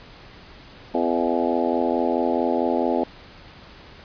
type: harmonic tone with a mistuned harmonic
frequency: 84.6 Hz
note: E2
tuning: 45 cents sharp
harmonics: 3 / 4 / 5 / 6 / 7 / 8 / 9 / 10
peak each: -25 / -26 / -27 / -28 / -28 / -29 / -30 / -30 dBFS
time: 0.94-3.04 s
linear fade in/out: 5 ms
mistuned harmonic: 7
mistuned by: +33 cents
effects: pink hiss -45 dBFS RMS until 4.04 s + resampled to 11025 Hz